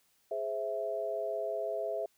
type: chord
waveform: sine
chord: Ab augmented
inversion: none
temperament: equal with one note detuned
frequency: 417.5 / 523.3 / 659.3 Hz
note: Ab4 / C5 / E5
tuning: +9 / 0 / 0 cents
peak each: -38 / -39 / -34 dBFS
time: 0.31-2.06 s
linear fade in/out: 5 ms
effects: white hiss -71 dBFS RMS until 2.17 s